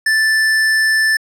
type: tone with hard clipping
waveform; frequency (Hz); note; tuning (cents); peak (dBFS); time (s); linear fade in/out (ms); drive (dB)
sine; 1760; A6; 0; -13; 0.06-1.17; 5; 14
effects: low-pass 12000 Hz 12 dB/octave